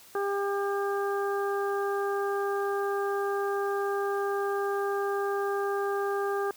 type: harmonic tone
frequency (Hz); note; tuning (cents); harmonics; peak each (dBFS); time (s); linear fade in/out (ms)
400; G4; +35; 1 / 2 / 3 / 4; -28 / -34 / -35 / -38; 0.15-6.51; 2
effects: white hiss -53 dBFS RMS until 6.56 s